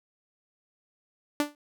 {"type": "tone with exponential decay", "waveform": "sawtooth", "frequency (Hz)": 293.7, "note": "D4", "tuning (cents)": 0, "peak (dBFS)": -16, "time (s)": [1.4, 1.55], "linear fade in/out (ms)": 1, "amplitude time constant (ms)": 31, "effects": []}